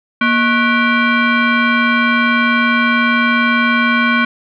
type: tone with frequency modulation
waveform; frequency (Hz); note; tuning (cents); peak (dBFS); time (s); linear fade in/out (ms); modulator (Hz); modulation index
sine; 622.3; D#5; 0; -10; 0.21-4.25; 5; 859; 2.2
effects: none